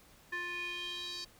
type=tone with band-pass filter sweep; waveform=square; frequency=351.8 Hz; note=F4; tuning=13 cents sharp; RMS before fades=-40 dBFS; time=0.32-1.25 s; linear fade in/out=10 ms; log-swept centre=1800 to 4700 Hz; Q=4.4; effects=pink hiss -61 dBFS RMS until 1.39 s